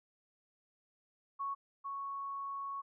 sine tone pair in turn, 1108 / 1108 Hz, C#6 / C#6, -1 / -1 cents, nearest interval unison, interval 0 cents, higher neither, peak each -35 / -38 dBFS, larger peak first, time 1.39-1.55 / 1.84-2.82 s, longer second, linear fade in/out 20 ms, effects none

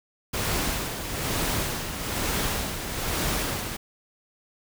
pink noise with tremolo, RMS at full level -26 dBFS, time 0.33-3.77 s, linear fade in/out 10 ms, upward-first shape sine, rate 1.1 Hz, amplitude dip 55%, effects none

